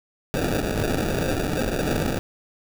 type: noise with sample-and-hold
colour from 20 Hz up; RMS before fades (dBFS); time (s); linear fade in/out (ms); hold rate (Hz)
violet; -24; 0.34-2.19; 0; 1050
effects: none